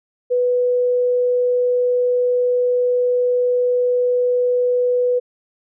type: tone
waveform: sine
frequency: 493.9 Hz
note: B4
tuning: in tune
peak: -14 dBFS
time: 0.3-5.2 s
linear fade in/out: 20 ms
effects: none